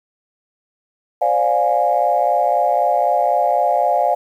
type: chord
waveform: sine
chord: D half-diminished seventh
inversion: third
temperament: equal with one note detuned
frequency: 523.3 / 587.3 / 707 / 830.6 Hz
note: C5 / D5 / F5 / Ab5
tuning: 0 / 0 / +21 / 0 cents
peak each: -22 / -19 / -16 / -19 dBFS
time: 1.21-4.15 s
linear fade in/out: 10 ms
effects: tanh soft clip ceiling -3 dBFS + 8-bit